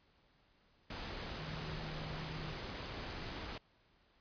sine tone in noise, 155.56 Hz, D#3, in tune, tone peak -45 dBFS, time 1.38-2.52 s, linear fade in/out 5 ms, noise pink, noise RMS -44 dBFS, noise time 0.9-3.58 s, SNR -4 dB, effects pink hiss -71 dBFS RMS until 4.2 s + resampled to 11025 Hz

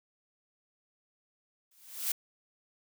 blue noise with exponential growth, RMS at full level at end -28 dBFS, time 1.71-2.12 s, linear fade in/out 5 ms, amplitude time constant 88 ms, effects none

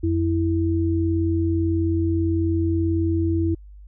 sine tone pair together, 88.3 / 328.9 Hz, F2 / E4, +20 / -4 cents, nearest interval octave + major seventh, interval 2276 cents, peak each -21 dBFS, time 0.03-3.55 s, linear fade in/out 10 ms, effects added 50 Hz sine -40 dBFS peak until 3.87 s

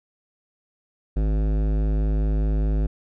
sine tone with hard clipping, 52.4 Hz, G#1, 16 cents sharp, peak -21 dBFS, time 1.16-2.87 s, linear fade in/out 10 ms, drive 16 dB, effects none

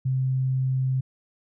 sine tone, 130.81 Hz, C3, in tune, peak -21 dBFS, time 0.05-1.01 s, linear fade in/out 10 ms, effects none

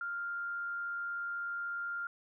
sine tone with frequency modulation, 1396.9 Hz, F6, in tune, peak -35 dBFS, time 0.01-2.07 s, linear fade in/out 2 ms, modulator 83.7 Hz, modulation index 0.24, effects none

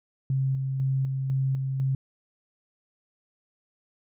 sine tone with tremolo, 133.8 Hz, C3, 39 cents sharp, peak -22 dBFS, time 0.3-1.95 s, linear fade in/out 2 ms, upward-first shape square, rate 2 Hz, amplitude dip 35%, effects none

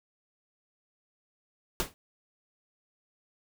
pink noise with exponential decay, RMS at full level -26 dBFS, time 1.8-1.94 s, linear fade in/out 0 ms, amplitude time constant 29 ms, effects none

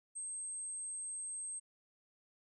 sine tone, 8372 Hz, C9, in tune, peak -40 dBFS, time 0.15-1.6 s, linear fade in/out 20 ms, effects none

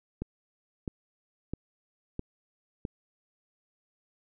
click train, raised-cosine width 3 ms, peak -20 dBFS, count 5, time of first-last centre 0.22-2.852 s, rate 1.52 Hz, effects none

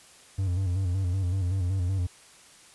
triangle tone with vibrato, 92.5 Hz, F#2, in tune, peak -22 dBFS, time 0.38-2.07 s, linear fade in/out 10 ms, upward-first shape square, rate 5.3 Hz, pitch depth 73 cents each way, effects white hiss -53 dBFS RMS until 2.74 s + resampled to 24000 Hz

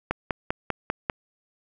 click train, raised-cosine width 0.5 ms, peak -9 dBFS, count 6, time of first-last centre 0.11-1.098 s, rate 5.06 Hz, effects none

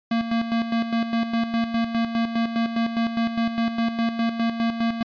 square tone with tremolo, 230 Hz, A#3, 23 cents flat, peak -20 dBFS, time 0.11-5.03 s, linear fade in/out 5 ms, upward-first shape square, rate 4.9 Hz, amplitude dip 60%, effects resampled to 11025 Hz

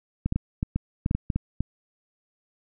clicks, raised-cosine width 5 ms, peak -12 dBFS, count 11, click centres 0.26 / 0.324 / 0.36 / 0.629 / 0.76 / 1.061 / 1.111 / 1.15 / 1.302 / 1.36 / 1.606 s, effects none

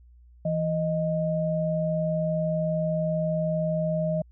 sine tone pair together, 164.83 / 622.3 Hz, E3 / D#5, 0 / 0 cents, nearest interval octave + major seventh, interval 2300 cents, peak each -26 / -26 dBFS, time 0.45-4.22 s, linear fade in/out 5 ms, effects added 60 Hz sine -50 dBFS peak until 4.31 s

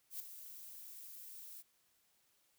violet noise with ADSR envelope, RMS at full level -42 dBFS, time 0.1-1.63 s, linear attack 100 ms, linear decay 3 ms, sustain -10 dB, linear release 31 ms, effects white hiss -75 dBFS RMS until 2.58 s

